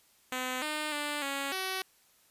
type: tone with pitch steps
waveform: 5% pulse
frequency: 254.9 / 304.1 / 294.1 / 277.3 / 377.9 Hz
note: C4 / D#4 / D4 / C#4 / F#4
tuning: -45 / -40 / +3 / +1 / +37 cents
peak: -21 dBFS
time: 0.32-1.82 s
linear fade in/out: 2 ms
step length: 300 ms
effects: white hiss -65 dBFS RMS until 2.3 s + resampled to 32000 Hz